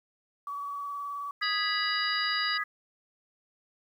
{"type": "tone with vibrato", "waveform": "sine", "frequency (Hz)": 1139, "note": "C#6", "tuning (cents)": 47, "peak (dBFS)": -33, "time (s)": [0.47, 1.31], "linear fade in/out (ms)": 2, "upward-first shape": "square", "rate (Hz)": 19, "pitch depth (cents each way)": 17}
{"type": "chord", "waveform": "sine", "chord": "G# minor", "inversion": "second", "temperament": "equal", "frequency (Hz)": [1244.5, 1661.2, 1975.5], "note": ["D#6", "G#6", "B6"], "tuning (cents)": [0, 0, 0], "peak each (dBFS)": -33, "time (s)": [1.41, 2.64], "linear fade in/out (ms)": 10}
{"type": "harmonic tone", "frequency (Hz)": 970, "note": "B5", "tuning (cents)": -31, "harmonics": [3, 4, 5], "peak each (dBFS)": [-36, -36, -32], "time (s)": [1.42, 2.58], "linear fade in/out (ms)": 10}
{"effects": ["10-bit"]}